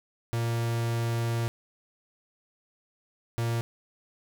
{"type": "tone pair in turn", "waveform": "45% pulse", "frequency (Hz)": [116.54, 116.54], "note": ["A#2", "A#2"], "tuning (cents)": [0, 0], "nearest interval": "unison", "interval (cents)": 0, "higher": "neither", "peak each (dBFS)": -26, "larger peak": "neither", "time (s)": [[0.33, 1.48], [3.38, 3.61]], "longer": "first", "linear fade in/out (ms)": 0, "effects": []}